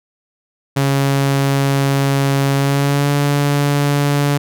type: tone with pitch glide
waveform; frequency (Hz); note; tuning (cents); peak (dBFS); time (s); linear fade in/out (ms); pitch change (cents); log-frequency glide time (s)
sawtooth; 138.3 to 143.34; C#3 to D3; -4 to -42; -9; 0.76-4.38; 10; +62; 2.55-3.11
effects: none